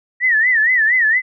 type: tone with vibrato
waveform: sine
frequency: 1874 Hz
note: A#6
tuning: 9 cents sharp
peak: -11 dBFS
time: 0.2-1.22 s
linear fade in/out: 50 ms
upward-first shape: sine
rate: 4.3 Hz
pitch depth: 150 cents each way
effects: none